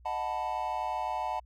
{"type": "chord", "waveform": "triangle", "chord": "B dominant seventh", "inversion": "first", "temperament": "equal with one note detuned", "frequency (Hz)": [622.3, 734, 880, 987.8], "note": ["D#5", "F#5", "A5", "B5"], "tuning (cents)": [0, -14, 0, 0], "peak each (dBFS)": [-38, -33, -32, -36], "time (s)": [0.05, 1.4], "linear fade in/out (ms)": 10, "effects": ["added 60 Hz sine -53 dBFS peak until 1.45 s"]}